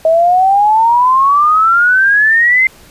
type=exponential sweep; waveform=sine; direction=up; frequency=635 to 2100 Hz; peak=-6 dBFS; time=0.05-2.67 s; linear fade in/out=2 ms; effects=pink hiss -41 dBFS RMS until 2.9 s + resampled to 32000 Hz